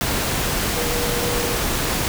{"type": "tone in noise", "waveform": "sine", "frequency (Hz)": 480.1, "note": "B4", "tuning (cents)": -49, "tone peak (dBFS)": -26, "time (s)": [0.76, 1.55], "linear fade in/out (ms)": 0, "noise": "pink", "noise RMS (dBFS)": -22, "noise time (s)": [0.01, 2.08], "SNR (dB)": -7, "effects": []}